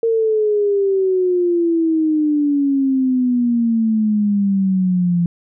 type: exponential sweep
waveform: sine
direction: down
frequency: 460 to 170.8 Hz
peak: -13 dBFS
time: 0.03-5.26 s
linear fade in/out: 2 ms
effects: none